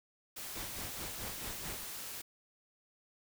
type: noise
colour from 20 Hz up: white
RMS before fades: -44 dBFS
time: 0.36-2.22 s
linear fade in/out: 10 ms
type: noise with tremolo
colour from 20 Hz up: pink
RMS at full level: -43 dBFS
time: 0.55-1.85 s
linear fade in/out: 10 ms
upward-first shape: sine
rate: 4.6 Hz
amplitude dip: 80%
effects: none